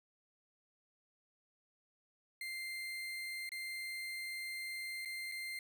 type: tone with dropouts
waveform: 35% pulse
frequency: 2093 Hz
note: C7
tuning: in tune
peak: -39 dBFS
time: 2.41-5.59 s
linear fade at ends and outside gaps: 2 ms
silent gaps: 3.492-3.518 / 5.05-5.056 / 5.316-5.32 s
effects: none